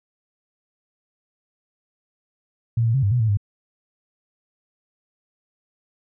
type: tone with pitch steps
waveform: sine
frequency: 115.8 / 114.1 / 134.9 / 100.3 / 123.2 / 110.9 / 101.7 Hz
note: A#2 / A#2 / C#3 / G2 / B2 / A2 / G#2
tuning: -11 / -37 / -47 / +40 / -4 / +14 / -36 cents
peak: -16 dBFS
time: 2.77-3.372 s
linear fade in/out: 5 ms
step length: 86 ms
effects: none